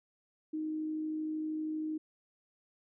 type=tone with amplitude modulation; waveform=sine; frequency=311.1 Hz; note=D#4; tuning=in tune; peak=-32 dBFS; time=0.53-1.98 s; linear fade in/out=10 ms; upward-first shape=sine; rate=52.8 Hz; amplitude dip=25%; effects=none

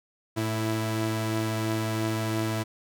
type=tone pair together; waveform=sawtooth; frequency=110.85 / 329.6 Hz; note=A2 / E4; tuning=+13 / 0 cents; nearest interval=octave + perfect fifth; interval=1887 cents; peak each=-24 / -26 dBFS; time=0.36-2.64 s; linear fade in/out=20 ms; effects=none

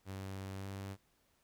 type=tone with pitch glide; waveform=sawtooth; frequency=96.4 to 97.75 Hz; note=G2 to G2; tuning=-28 to -4 cents; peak=-38 dBFS; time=0.05-0.97 s; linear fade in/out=50 ms; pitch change=+24 cents; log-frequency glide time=0.56-0.65 s; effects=pink hiss -74 dBFS RMS until 1.43 s

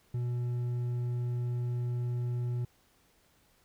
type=tone with hard clipping; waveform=triangle; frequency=121.7 Hz; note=B2; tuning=25 cents flat; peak=-31 dBFS; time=0.14-2.65 s; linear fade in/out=5 ms; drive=7 dB; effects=pink hiss -67 dBFS RMS until 3.64 s

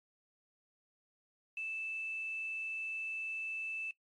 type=tone with quantisation; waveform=sine; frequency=2637 Hz; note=E7; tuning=in tune; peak=-37 dBFS; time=1.57-3.91 s; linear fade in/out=2 ms; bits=10; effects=noise-tail reverb RT60 0.1 s tail -18 dB re dry + MP3 48 kbps

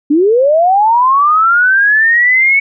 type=linear sweep; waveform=sine; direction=up; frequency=278.1 to 2230 Hz; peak=-6 dBFS; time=0.1-2.6 s; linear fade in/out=10 ms; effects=none

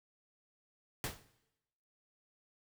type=noise with exponential decay; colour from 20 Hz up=pink; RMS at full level=-34 dBFS; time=1.04-1.25 s; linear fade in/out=1 ms; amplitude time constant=44 ms; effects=noise-tail reverb RT60 0.9 s tail -17 dB re dry

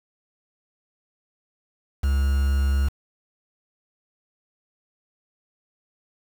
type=tone with quantisation; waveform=triangle; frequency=68.9 Hz; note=C#2; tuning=10 cents flat; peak=-16 dBFS; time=2.03-2.89 s; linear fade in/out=10 ms; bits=6; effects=none

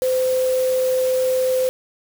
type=tone in noise; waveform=sine; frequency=514 Hz; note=C5; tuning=31 cents flat; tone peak=-16 dBFS; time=0.02-1.69 s; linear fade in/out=0 ms; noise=white; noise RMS=-33 dBFS; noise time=0.02-1.69 s; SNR=+14 dB; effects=none

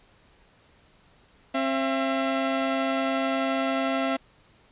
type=tone pair together; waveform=sawtooth; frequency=267 / 673.2 Hz; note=C4 / E5; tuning=+35 / +36 cents; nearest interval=octave + major third; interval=1601 cents; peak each=-22 / -23 dBFS; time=1.54-4.17 s; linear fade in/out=10 ms; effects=pink hiss -59 dBFS RMS until 4.71 s + resampled to 8000 Hz

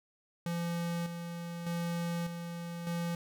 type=tone with tremolo; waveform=square; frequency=170.7 Hz; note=F3; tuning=39 cents flat; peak=-33 dBFS; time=0.46-3.15 s; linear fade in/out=2 ms; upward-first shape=square; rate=0.83 Hz; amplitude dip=50%; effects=none

